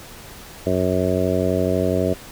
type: harmonic tone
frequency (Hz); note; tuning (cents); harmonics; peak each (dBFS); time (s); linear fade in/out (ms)
92.1; F#2; -7; 1 / 2 / 3 / 4 / 5 / 6 / 7; -25 / -25 / -25 / -25 / -25 / -25 / -25; 0.66-2.14; 10
effects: pink hiss -40 dBFS RMS until 2.31 s